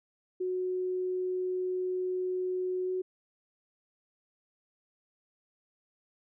sine tone with pitch glide, 367.5 to 370.1 Hz, F#4 to F#4, -12 to 0 cents, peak -29 dBFS, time 0.4-3.02 s, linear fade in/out 10 ms, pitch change +12 cents, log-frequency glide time 2.85-2.9 s, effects none

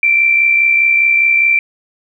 sine tone with amplitude modulation, 2349 Hz, D7, in tune, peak -6 dBFS, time 0.03-1.59 s, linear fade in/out 2 ms, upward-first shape sine, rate 64.9 Hz, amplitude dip 45%, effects 8-bit

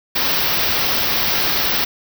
white band-stop noise, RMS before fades -18 dBFS, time 0.15-1.85 s, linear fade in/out 10 ms, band 5800 to 14000 Hz, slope 96 dB/octave, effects none

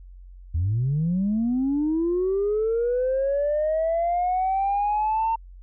sine linear sweep, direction up, 76.2 to 912 Hz, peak -19 dBFS, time 0.54-5.36 s, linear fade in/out 10 ms, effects tanh soft clip ceiling -17 dBFS + added 45 Hz sine -41 dBFS peak until 5.62 s

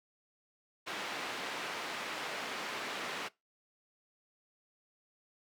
white band-pass noise, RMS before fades -40 dBFS, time 0.86-3.29 s, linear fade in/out 20 ms, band 250 to 2600 Hz, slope 12 dB/octave, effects noise-tail reverb RT60 0.2 s tail -21 dB re dry

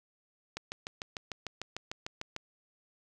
click train, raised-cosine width 0.2 ms, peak -20 dBFS, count 13, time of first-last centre 0.57-2.364 s, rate 6.69 Hz, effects none

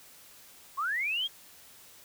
sine linear sweep, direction up, 1034 to 3322 Hz, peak -28 dBFS, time 0.77-1.28 s, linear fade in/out 20 ms, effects white hiss -54 dBFS RMS until 2.04 s

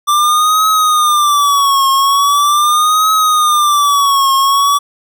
square tone with vibrato, 1174.7 Hz, D6, in tune, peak -9 dBFS, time 0.07-4.79 s, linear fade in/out 20 ms, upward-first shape triangle, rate 0.41 Hz, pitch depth 150 cents each way, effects none

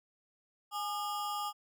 square ring-modulated tone, 1022 Hz, C6, 41 cents flat, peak -32 dBFS, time 0.71-1.53 s, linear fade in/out 50 ms, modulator 191 Hz, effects none

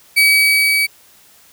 35% pulse tone with level ramp, 2279 Hz, C#7, 47 cents sharp, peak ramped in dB -6 to -11 dBFS, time 0.16-0.87 s, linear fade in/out 20 ms, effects white hiss -48 dBFS RMS until 1.52 s

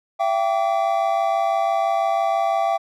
triangle tone cluster, 674 / 780 / 1153 Hz, E5 / G5 / D6, +38 / -9 / -32 cents, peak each -19 / -19 / -26 dBFS, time 0.19-2.78 s, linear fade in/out 20 ms, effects none

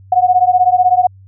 sine beating tone pair, 722 / 738 Hz, F#5 / F#5, -43 / -5 cents, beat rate 16 Hz, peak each -11 dBFS, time 0.12-1.07 s, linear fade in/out 5 ms, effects added 96 Hz sine -38 dBFS peak until 1.27 s

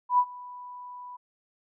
sine tone with ADSR envelope, 987.8 Hz, B5, in tune, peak -16 dBFS, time 0.09-1.17 s, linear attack 95 ms, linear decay 62 ms, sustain -23 dB, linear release 13 ms, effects none

